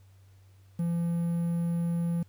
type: tone with quantisation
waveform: triangle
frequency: 170 Hz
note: F3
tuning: 46 cents flat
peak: -24 dBFS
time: 0.79-2.23 s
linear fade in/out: 5 ms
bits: 9
effects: added 96 Hz sine -54 dBFS peak until 2.28 s + pink hiss -68 dBFS RMS until 2.28 s